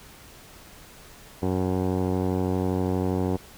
15% pulse tone with low-pass filter, 92.5 Hz, F#2, in tune, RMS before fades -25 dBFS, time 1.42-3.37 s, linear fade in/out 10 ms, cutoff 630 Hz, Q 3.1, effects pink hiss -48 dBFS RMS until 3.57 s

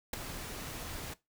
pink noise with ADSR envelope, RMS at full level -30 dBFS, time 0.13-1.14 s, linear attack 6 ms, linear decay 6 ms, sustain -12 dB, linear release 9 ms, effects noise-tail reverb RT60 0.2 s tail -18 dB re dry

